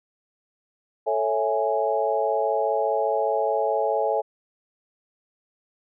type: chord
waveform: sine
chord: A major seventh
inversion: none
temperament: equal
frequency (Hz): 440 / 554.4 / 659.3 / 830.6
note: A4 / C#5 / E5 / G#5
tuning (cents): 0 / 0 / 0 / 0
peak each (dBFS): -26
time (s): 1.06-4.22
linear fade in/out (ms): 20
effects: none